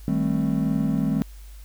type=chord; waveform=triangle; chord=A half-diminished seventh; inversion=second; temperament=just; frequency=158.4 / 198 / 220 / 264 Hz; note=Eb3 / G3 / A3 / C4; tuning=+31 / +18 / 0 / +16 cents; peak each=-24 dBFS; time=0.08-1.22 s; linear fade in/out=0 ms; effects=added 50 Hz sine -39 dBFS peak until 1.64 s + white hiss -54 dBFS RMS until 1.64 s